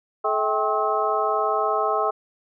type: harmonic tone with a mistuned harmonic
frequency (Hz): 214.8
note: A3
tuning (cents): -41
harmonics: 2 / 3 / 4 / 5 / 6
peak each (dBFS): -26 / -26 / -26 / -26 / -26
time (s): 0.24-2.11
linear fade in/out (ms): 10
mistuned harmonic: 4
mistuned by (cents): -150
effects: none